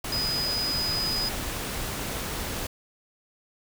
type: tone in noise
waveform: sine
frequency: 4978 Hz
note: D#8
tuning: in tune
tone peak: -26 dBFS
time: 0.12-1.29 s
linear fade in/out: 5 ms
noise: pink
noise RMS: -32 dBFS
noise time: 0.04-2.67 s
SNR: +3 dB
effects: none